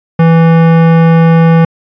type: tone with hard clipping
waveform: sine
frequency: 164.81 Hz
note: E3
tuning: in tune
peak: -5 dBFS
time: 0.19-1.65 s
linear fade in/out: 5 ms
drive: 18 dB
effects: resampled to 11025 Hz